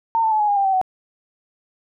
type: tone with pitch steps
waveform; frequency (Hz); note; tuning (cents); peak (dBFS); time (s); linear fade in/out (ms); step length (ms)
sine; 910 / 885.1 / 860.9 / 837.4 / 814.5 / 792.2 / 770.5 / 749.5; A#5 / A5 / A5 / G#5 / G#5 / G5 / G5 / F#5; -42 / +10 / -38 / +14 / -34 / +18 / -30 / +22; -15; 0.15-0.814; 0; 83
effects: none